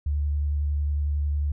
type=tone with vibrato; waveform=sine; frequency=73 Hz; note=D2; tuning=10 cents flat; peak=-22 dBFS; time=0.06-1.52 s; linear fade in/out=5 ms; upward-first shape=sine; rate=11 Hz; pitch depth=17 cents each way; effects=none